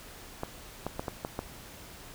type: clicks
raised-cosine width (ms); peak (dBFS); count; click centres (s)
1; -18; 6; 0.434 / 0.866 / 0.995 / 1.082 / 1.249 / 1.391
effects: pink hiss -48 dBFS RMS until 2.14 s